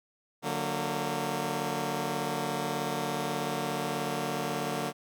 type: chord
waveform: 10% pulse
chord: D augmented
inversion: none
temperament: just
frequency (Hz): 146.83 / 183.54 / 229.4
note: D3 / F#3 / A#3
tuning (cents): 0 / -14 / -28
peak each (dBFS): -26 / -28 / -26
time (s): 0.42-4.93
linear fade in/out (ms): 50
effects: none

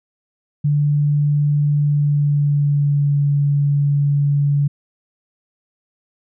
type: tone with pitch glide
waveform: sine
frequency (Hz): 146.4 to 143.22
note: D3 to D3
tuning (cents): -5 to -43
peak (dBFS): -13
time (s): 0.64-4.68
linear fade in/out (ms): 10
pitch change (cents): -38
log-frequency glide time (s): 1.79-3.18
effects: none

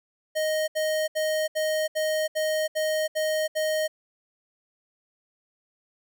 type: tone bursts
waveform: square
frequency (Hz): 622.3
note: D#5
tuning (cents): 0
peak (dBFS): -24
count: 9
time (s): 0.35-3.88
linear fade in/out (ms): 20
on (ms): 330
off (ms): 70
effects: none

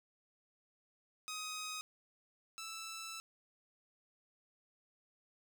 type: tone pair in turn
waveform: 10% pulse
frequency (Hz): 1257 / 1321.4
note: D#6 / E6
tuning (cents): +17 / +4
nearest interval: minor second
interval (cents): 87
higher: second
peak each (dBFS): -33 / -36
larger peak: first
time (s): 1.28-1.81 / 2.58-3.2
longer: second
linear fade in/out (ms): 0
effects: none

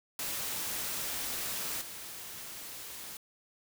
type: noise with level steps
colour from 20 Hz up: white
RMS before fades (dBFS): -36 / -44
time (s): 0.19-3.17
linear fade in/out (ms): 2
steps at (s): 1.81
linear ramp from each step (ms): 5
effects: none

